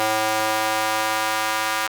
square tone with high-pass filter sweep, 109 Hz, A2, 16 cents flat, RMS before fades -22 dBFS, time 0-1.87 s, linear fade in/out 0 ms, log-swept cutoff 620 to 1100 Hz, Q 1.3, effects Opus 24 kbps

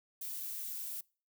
violet noise, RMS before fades -41 dBFS, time 0.21-1.01 s, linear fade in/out 5 ms, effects noise-tail reverb RT60 0.4 s tail -26 dB re dry

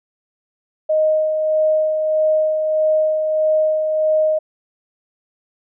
sine tone with tremolo, 622.3 Hz, D#5, in tune, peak -12 dBFS, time 0.89-4.39 s, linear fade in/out 10 ms, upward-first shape sine, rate 1.6 Hz, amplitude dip 40%, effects none

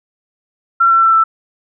sine tone with pitch steps, 1360 / 1349 / 1338.2 / 1327.4 Hz, F6 / E6 / E6 / E6, -46 / +40 / +26 / +12 cents, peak -7 dBFS, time 0.8-1.24 s, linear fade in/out 10 ms, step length 110 ms, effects none

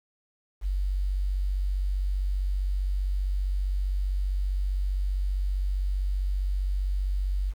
sine tone with quantisation, 47.63 Hz, G1, 49 cents flat, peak -24 dBFS, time 0.61-7.54 s, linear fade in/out 50 ms, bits 9, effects none

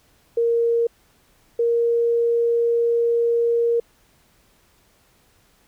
sine tone pair in turn, 466.2 / 468.2 Hz, A#4 / A#4, 0 / +8 cents, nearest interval unison, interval 8 cents, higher second, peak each -16 dBFS, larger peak neither, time 0.37-0.87 / 1.59-3.8 s, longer second, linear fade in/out 5 ms, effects pink hiss -59 dBFS RMS until 5.67 s

